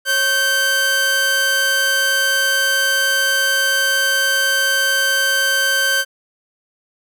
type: tone pair together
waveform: sawtooth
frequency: 547 / 1551.6 Hz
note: C#5 / G6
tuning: -23 / -18 cents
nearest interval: octave + tritone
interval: 1805 cents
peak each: -22 / -11 dBFS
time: 0.05-6.05 s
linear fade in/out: 50 ms
effects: none